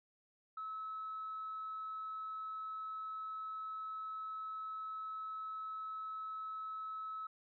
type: tone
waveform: sine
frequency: 1296 Hz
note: E6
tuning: 30 cents flat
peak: -40 dBFS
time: 0.57-7.27 s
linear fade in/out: 5 ms
effects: tanh soft clip ceiling -36 dBFS